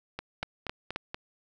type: two click trains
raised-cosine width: 0.3 ms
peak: -16 / -19 dBFS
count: 3 / 5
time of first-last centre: 0.43-0.961 / 0.19-1.145 s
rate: 3.77 / 4.19 Hz
effects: none